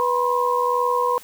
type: tone cluster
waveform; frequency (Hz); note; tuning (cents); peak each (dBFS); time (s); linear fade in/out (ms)
sine; 490.7 / 975 / 1057; B4 / B5 / C6; -11 / -23 / +17; -22; 0-1.18; 0
effects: white hiss -45 dBFS RMS until 1.23 s